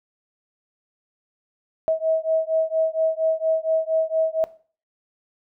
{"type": "beating tone pair", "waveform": "sine", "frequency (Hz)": [640, 644.3], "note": ["D#5", "E5"], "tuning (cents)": [49, -40], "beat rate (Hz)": 4.3, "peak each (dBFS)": -22, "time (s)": [1.88, 4.44], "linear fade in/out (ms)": 0, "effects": ["noise-tail reverb RT60 0.4 s tail -17 dB re dry"]}